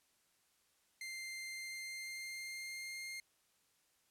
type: tone with pitch glide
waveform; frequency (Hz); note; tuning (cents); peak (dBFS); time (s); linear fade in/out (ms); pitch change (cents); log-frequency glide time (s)
sawtooth; 2093 to 2119; C7 to C7; 0 to +21; -40; 1.01-3.2; 2; +21; 1.49-3.08
effects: white hiss -75 dBFS RMS until 4.1 s + low-pass 12000 Hz 12 dB/octave